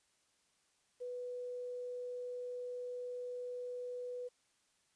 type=tone with quantisation; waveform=sine; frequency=493.9 Hz; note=B4; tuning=in tune; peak=-40 dBFS; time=1-4.29 s; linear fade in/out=20 ms; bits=11; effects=white hiss -75 dBFS RMS until 4.95 s + resampled to 22050 Hz